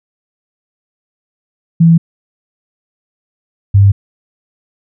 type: tone pair in turn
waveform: sine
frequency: 165.9 / 99.42 Hz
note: E3 / G2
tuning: +11 / +25 cents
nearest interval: major sixth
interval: 886 cents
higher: first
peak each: -3 dBFS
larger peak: neither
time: 1.8-1.98 / 3.74-3.92 s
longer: neither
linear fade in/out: 10 ms
effects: none